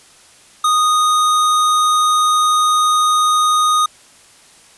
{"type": "tone", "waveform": "square", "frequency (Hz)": 1239, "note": "D#6", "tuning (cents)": -8, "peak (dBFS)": -12, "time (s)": [0.64, 3.86], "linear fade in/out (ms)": 5, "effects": ["white hiss -46 dBFS RMS until 4.77 s", "resampled to 24000 Hz"]}